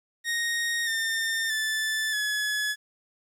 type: tone with pitch steps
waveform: sawtooth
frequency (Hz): 1864.7 / 1808.5 / 1754 / 1701.1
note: A#6 / A6 / A6 / G#6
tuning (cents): 0 / +47 / -6 / +41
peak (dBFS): -22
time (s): 0.24-2.76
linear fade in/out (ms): 50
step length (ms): 630
effects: low-pass 12000 Hz 12 dB/octave + 10-bit